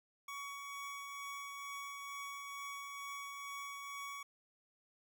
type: tone with tremolo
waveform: 25% pulse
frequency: 1124 Hz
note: C#6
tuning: 24 cents sharp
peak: -39 dBFS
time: 0.28-4.23 s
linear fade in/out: 5 ms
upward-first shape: triangle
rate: 2.2 Hz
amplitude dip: 30%
effects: none